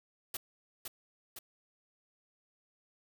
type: noise with echo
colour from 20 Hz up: white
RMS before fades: -38 dBFS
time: 0.34-0.37 s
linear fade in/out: 5 ms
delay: 510 ms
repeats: 2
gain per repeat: -4 dB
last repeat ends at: 1.39 s
effects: none